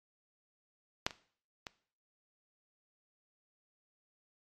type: clicks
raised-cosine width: 0.2 ms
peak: -11 / -28 / -23 dBFS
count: 3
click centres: 1.065 / 1.108 / 1.668 s
effects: noise-tail reverb RT60 0.5 s tail -19 dB re dry + MP3 64 kbps